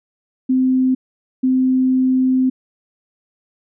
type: tone pair in turn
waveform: sine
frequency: 258.5 / 258.5 Hz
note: C4 / C4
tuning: -21 / -21 cents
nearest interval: unison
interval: 0 cents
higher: neither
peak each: -12 dBFS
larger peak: neither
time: 0.49-0.95 / 1.43-2.5 s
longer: second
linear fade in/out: 10 ms
effects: none